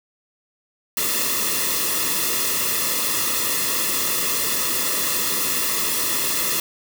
white noise with comb filter, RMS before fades -22 dBFS, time 0.97-6.6 s, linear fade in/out 2 ms, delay 1.3 ms, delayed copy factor -0.9, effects none

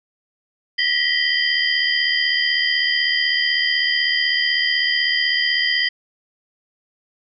sine tone cluster, 1904 / 1980 / 3131 / 4861 Hz, A#6 / B6 / G7 / D#8, +36 / +4 / -3 / -41 cents, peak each -22 dBFS, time 0.78-5.89 s, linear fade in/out 10 ms, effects none

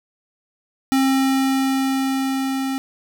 square tone with level ramp, 267.3 Hz, C4, 37 cents sharp, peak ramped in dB -15 to -22 dBFS, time 0.92-2.78 s, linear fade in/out 0 ms, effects none

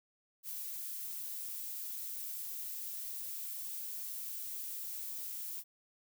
violet noise, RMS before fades -42 dBFS, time 0.43-5.64 s, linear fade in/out 50 ms, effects none

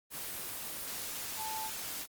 sine tone in noise, 877 Hz, A5, 6 cents flat, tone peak -38 dBFS, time 1.36-1.71 s, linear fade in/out 50 ms, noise white, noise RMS -40 dBFS, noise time 0.1-2.07 s, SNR -1 dB, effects Opus 24 kbps

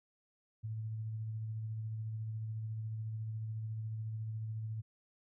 sine tone with tremolo, 110 Hz, A2, in tune, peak -36 dBFS, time 0.63-4.82 s, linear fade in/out 20 ms, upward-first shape sine, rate 14 Hz, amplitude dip 25%, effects none

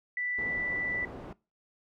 sine tone, 1975.5 Hz, B6, in tune, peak -30 dBFS, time 0.17-1.05 s, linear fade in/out 2 ms
white low-pass noise, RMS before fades -43 dBFS, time 0.38-1.33 s, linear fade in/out 5 ms, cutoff 570 Hz, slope 12 dB/octave
effects noise-tail reverb RT60 0.3 s tail -22 dB re dry

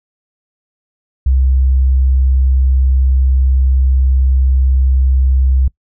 sine tone, 65.41 Hz, C2, in tune, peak -8 dBFS, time 1.26-5.68 s, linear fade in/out 5 ms, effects noise-tail reverb RT60 0.1 s tail -23 dB re dry

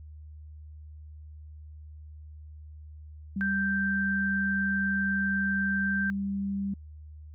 sine tone with pitch glide, 196 to 197.71 Hz, G3 to G3, 0 to +15 cents, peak -28 dBFS, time 3.36-6.74 s, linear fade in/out 5 ms, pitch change +15 cents, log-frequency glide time 5.79-6.14 s
sine tone, 1568 Hz, G6, in tune, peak -27 dBFS, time 3.41-6.1 s, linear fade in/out 0 ms
effects added 76 Hz sine -43 dBFS peak until 7.34 s

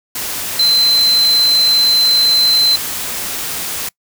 sine tone in noise, 4075 Hz, C8, 47 cents flat, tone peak -9 dBFS, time 0.59-2.76 s, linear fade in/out 5 ms, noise white, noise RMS -22 dBFS, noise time 0.15-3.89 s, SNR +10 dB, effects noise-tail reverb RT60 0.1 s tail -25 dB re dry

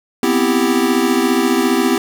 square chord, C major seventh, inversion third, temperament equal, 246.9 / 261.6 / 329.6 / 392 Hz, B3 / C4 / E4 / G4, 0 / 0 / 0 / 0 cents, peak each -19 dBFS, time 0.23-1.98 s, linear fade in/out 2 ms, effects 7-bit

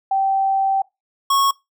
sine / square tone pair in turn, 777 / 1100.9 Hz, G5 / C#6, -16 / -12 cents, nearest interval tritone, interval 604 cents, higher second, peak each -15 / -15 dBFS, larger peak neither, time 0.11-0.82 / 1.3-1.51 s, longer first, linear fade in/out 5 ms, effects noise-tail reverb RT60 0.2 s tail -22 dB re dry

